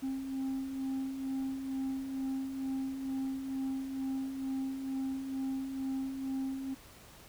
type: beating tone pair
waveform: sine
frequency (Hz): 265 / 267.2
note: C4 / C4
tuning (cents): +22 / +36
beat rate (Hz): 2.2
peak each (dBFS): -40 / -32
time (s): 0.02-6.75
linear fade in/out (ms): 20
effects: tanh soft clip ceiling -31 dBFS + pink hiss -55 dBFS RMS until 7.28 s